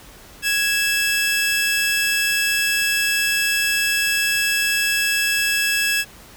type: tone pair together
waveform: sawtooth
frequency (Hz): 1661.2 / 2637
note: G#6 / E7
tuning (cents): 0 / 0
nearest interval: minor sixth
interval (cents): 800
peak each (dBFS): -17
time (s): 0.42-6.05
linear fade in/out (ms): 50
effects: pink hiss -44 dBFS RMS until 6.36 s